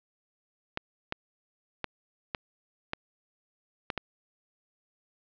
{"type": "clicks", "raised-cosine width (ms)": 0.3, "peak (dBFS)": -14, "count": 7, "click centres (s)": [0.774, 1.124, 1.843, 2.348, 2.934, 3.902, 3.977], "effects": ["low-pass 4000 Hz 12 dB/octave"]}